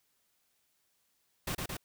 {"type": "noise with echo", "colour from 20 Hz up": "pink", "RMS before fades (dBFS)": -35, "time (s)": [1.47, 1.55], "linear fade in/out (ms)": 5, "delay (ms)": 110, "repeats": 2, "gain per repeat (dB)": -2, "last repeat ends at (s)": 1.77, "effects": ["white hiss -75 dBFS RMS until 1.84 s"]}